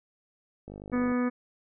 click train, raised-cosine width 2 ms, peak -29 dBFS, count 23, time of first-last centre 0.68-1.117 s, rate 50.3 Hz
harmonic tone, 246.9 Hz, B3, in tune, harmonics 1 / 2 / 3 / 4 / 5 / 6 / 7 / 8 / 9, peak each -25 / -33 / -45 / -42 / -38 / -46 / -42 / -53 / -45 dBFS, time 0.92-1.3 s, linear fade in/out 20 ms
effects none

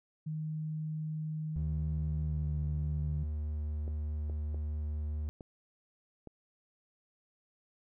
sine tone with pitch glide, 155.56 to 149.57 Hz, D#3 to D3, 0 to +32 cents, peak -34 dBFS, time 0.26-3.24 s, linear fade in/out 10 ms, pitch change -68 cents, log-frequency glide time 1.95-2.63 s
triangle tone, 75.4 Hz, D2, 46 cents sharp, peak -31 dBFS, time 1.56-5.29 s, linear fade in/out 0 ms
clicks, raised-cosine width 2 ms, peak -33 dBFS, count 5, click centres 3.879 / 4.298 / 4.545 / 5.408 / 6.273 s
effects none

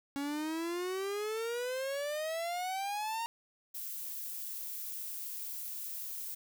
45% pulse exponential sweep, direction up, 277.2 to 932.3 Hz, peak -34 dBFS, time 0.16-3.26 s, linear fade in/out 0 ms
violet noise, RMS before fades -41 dBFS, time 3.74-6.35 s, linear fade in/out 10 ms
effects none

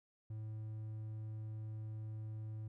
triangle tone, 108.8 Hz, A2, 19 cents flat, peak -40 dBFS, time 0.3-2.68 s, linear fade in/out 5 ms, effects none

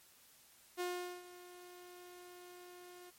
sawtooth tone with ADSR envelope, 357.2 Hz, F4, 39 cents sharp, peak -32 dBFS, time 0.77-3.11 s, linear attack 34 ms, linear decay 420 ms, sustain -17 dB, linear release 19 ms, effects white hiss -64 dBFS RMS until 3.18 s + MP3 64 kbps

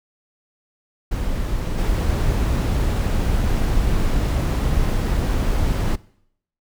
brown noise with level steps, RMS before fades -23 / -19 dBFS, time 1.11-5.96 s, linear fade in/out 10 ms, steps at 1.78 s, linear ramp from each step 5 ms, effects noise-tail reverb RT60 0.7 s tail -21 dB re dry

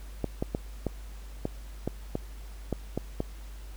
clicks, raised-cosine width 2 ms, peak -15 dBFS, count 10, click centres 0.243 / 0.425 / 0.549 / 0.867 / 1.454 / 1.876 / 2.154 / 2.727 / 2.976 / 3.204 s, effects added 50 Hz sine -40 dBFS peak until 3.76 s + pink hiss -54 dBFS RMS until 3.76 s

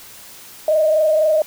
sine tone with frequency modulation, 622.3 Hz, D#5, in tune, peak -12 dBFS, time 0.68-1.42 s, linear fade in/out 2 ms, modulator 24 Hz, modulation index 0.79, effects white hiss -40 dBFS RMS until 1.46 s

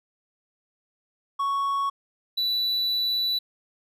triangle tone pair in turn, 1111 / 3959 Hz, C#6 / B7, +4 / +3 cents, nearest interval octave + minor seventh, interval 2199 cents, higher second, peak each -21 dBFS, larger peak neither, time 1.39-1.9 / 2.37-3.39 s, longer second, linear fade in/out 10 ms, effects none

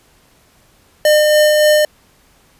square tone with tremolo, 605 Hz, D#5, 49 cents flat, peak -8 dBFS, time 1.05-1.85 s, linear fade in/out 2 ms, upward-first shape sine, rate 3.5 Hz, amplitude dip 25%, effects pink hiss -52 dBFS RMS until 2.59 s + resampled to 32000 Hz

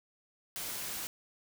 white noise, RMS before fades -39 dBFS, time 0.56-1.07 s, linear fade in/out 0 ms, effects none

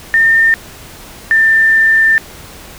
sine tone pair in turn, 1811 / 1788.1 Hz, A6 / A6, +49 / +27 cents, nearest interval unison, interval 22 cents, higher first, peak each -6 dBFS, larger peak neither, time 0.14-0.54 / 1.31-2.18 s, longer second, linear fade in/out 0 ms, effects pink hiss -34 dBFS RMS until 2.78 s

